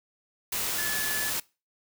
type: tone in noise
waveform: sine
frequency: 1724 Hz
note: A6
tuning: 36 cents flat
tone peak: -31 dBFS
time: 0.78-1.3 s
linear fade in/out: 5 ms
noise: white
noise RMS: -30 dBFS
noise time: 0.52-1.4 s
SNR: -4 dB
effects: noise-tail reverb RT60 0.3 s tail -23 dB re dry